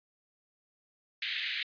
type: band-pass noise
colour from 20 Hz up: pink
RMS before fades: -35 dBFS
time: 1.22-1.63 s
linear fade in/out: 2 ms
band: 1800 to 4100 Hz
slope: 48 dB/octave
effects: resampled to 11025 Hz

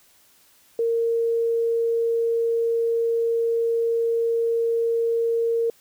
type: tone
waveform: sine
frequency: 461.6 Hz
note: A#4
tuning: 17 cents flat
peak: -19 dBFS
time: 0.79-5.7 s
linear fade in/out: 2 ms
effects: white hiss -57 dBFS RMS until 5.8 s

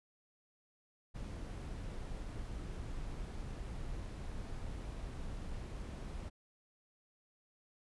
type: noise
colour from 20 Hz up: brown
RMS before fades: -43 dBFS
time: 1.14-6.3 s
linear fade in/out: 20 ms
effects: resampled to 24000 Hz

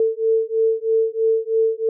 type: beating tone pair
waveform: sine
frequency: 445.6 / 448.7 Hz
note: A4 / A4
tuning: +22 / +34 cents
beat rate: 3.1 Hz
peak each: -19 dBFS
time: 0-1.89 s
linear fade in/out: 2 ms
effects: none

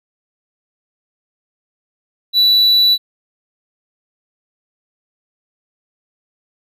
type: tone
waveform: triangle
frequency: 3951 Hz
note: B7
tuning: in tune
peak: -7 dBFS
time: 2.33-2.98 s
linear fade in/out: 50 ms
effects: none

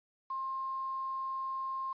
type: tone with quantisation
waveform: sine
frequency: 1062 Hz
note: C6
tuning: 25 cents sharp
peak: -34 dBFS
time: 0.3-1.93 s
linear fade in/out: 5 ms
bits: 9
effects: resampled to 11025 Hz

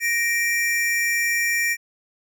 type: tone pair together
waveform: square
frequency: 1866.8 / 2349 Hz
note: A#6 / D7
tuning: +2 / 0 cents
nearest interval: major third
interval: 398 cents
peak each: -23 dBFS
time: 0-1.77 s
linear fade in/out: 50 ms
effects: none

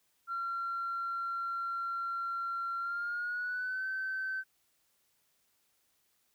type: tone with pitch glide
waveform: sine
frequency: 1370 to 1537.8 Hz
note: F6 to G6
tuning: -34 to -34 cents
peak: -32 dBFS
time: 0.27-4.44 s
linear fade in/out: 50 ms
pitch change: +200 cents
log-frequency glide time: 2.79-3.87 s
effects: tanh soft clip ceiling -29 dBFS + white hiss -74 dBFS RMS until 6.34 s

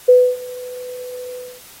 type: tone with ADSR envelope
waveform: sine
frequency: 498.8 Hz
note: B4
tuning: 17 cents sharp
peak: -4 dBFS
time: 0.08-1.61 s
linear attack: 12 ms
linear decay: 270 ms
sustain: -23 dB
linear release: 260 ms
effects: white hiss -42 dBFS RMS until 1.8 s + AAC 48 kbps

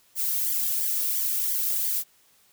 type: noise with flanger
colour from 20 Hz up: violet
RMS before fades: -26 dBFS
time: 0.15-2.04 s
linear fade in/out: 50 ms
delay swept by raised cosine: 0.74 to 2.04 ms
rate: 2.9 Hz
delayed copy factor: -0.85
effects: white hiss -61 dBFS RMS until 2.52 s

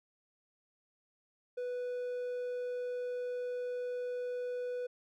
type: tone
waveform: triangle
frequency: 493.9 Hz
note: B4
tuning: in tune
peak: -33 dBFS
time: 1.57-4.87 s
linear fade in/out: 10 ms
effects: none

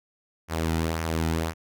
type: tone with flanger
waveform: sawtooth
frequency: 81.2 Hz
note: E2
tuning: 26 cents flat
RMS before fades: -27 dBFS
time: 0.48-1.54 s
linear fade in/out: 50 ms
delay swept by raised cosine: 0.24 to 1.84 ms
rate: 1.9 Hz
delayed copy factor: -0.5
effects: none

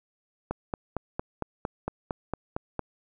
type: click train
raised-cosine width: 1 ms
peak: -15 dBFS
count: 11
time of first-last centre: 0.51-2.793 s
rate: 4.38 Hz
effects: none

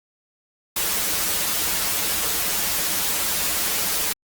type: noise with comb filter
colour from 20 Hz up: white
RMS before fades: -23 dBFS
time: 0.76-4.13 s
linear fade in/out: 5 ms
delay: 7.8 ms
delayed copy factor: -0.95
effects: Opus 48 kbps

